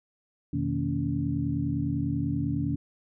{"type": "tone cluster", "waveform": "sine", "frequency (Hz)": [88, 127.3, 157.2, 233, 283.1], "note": ["F2", "C3", "D#3", "A#3", "C#4"], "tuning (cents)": [14, -47, 18, -1, 37], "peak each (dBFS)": [-34, -32, -31, -35, -30], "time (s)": [0.53, 2.76], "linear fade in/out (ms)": 5, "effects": []}